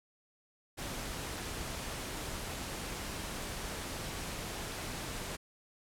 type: noise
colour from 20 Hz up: pink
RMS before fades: -40 dBFS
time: 0.77-5.37 s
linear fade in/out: 20 ms
effects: low-pass 12000 Hz 12 dB/octave